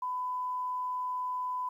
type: tone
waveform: sine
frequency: 1002 Hz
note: B5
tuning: 25 cents sharp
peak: -31 dBFS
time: 0.02-1.69 s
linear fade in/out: 5 ms
effects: 11-bit